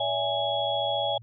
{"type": "tone cluster", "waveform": "sine", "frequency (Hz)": [569, 663, 827, 3343], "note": ["C#5", "E5", "G#5", "G#7"], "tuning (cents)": [45, 10, -8, 11], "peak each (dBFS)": -30, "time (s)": [0, 1.18], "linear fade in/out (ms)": 5, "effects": ["added 114 Hz sine -45 dBFS peak until 1.22 s"]}